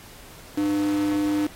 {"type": "tone with high-pass filter", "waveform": "square", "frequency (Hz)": 100.5, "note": "G2", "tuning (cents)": 44, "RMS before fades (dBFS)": -23, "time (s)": [0.57, 1.47], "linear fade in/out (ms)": 5, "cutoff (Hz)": 280, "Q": 6.7, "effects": ["pink hiss -46 dBFS RMS until 1.55 s", "AAC 48 kbps"]}